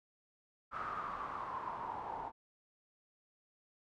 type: noise with low-pass filter sweep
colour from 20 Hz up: white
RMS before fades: -42 dBFS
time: 0.71-2.32 s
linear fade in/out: 50 ms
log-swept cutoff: 1300 to 860 Hz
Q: 7.8
effects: none